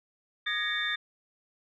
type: tone cluster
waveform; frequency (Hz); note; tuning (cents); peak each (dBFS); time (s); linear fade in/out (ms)
sine; 1228 / 1678 / 1867 / 2245 / 3586; D#6 / G#6 / A#6 / C#7 / A7; -23 / +17 / +2 / +21 / +32; -40 / -33 / -32 / -39 / -32; 0.46-0.96; 10
effects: tanh soft clip ceiling -17 dBFS